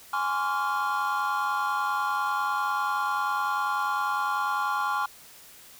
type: chord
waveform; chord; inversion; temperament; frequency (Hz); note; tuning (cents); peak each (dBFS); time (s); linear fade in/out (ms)
triangle; Db major seventh; second; equal with one note detuned; 830.6 / 1046.5 / 1136.6 / 1396.9; Ab5 / C6 / Db6 / F6; 0 / 0 / +43 / 0; -28; 0.13-5.06; 5
effects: tanh soft clip ceiling -16 dBFS + white hiss -50 dBFS RMS until 5.79 s